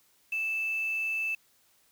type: tone with quantisation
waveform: sine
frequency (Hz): 2637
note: E7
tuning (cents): 0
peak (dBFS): -28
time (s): 0.32-1.35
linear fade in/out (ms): 5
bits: 8
effects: white hiss -66 dBFS RMS until 1.91 s